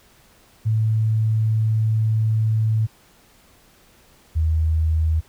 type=tone pair in turn; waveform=sine; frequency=110 / 79.6 Hz; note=A2 / D#2; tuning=0 / +40 cents; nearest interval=tritone; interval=560 cents; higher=first; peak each=-16 dBFS; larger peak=neither; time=0.65-2.87 / 4.35-5.21 s; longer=first; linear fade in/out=20 ms; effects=pink hiss -54 dBFS RMS until 5.28 s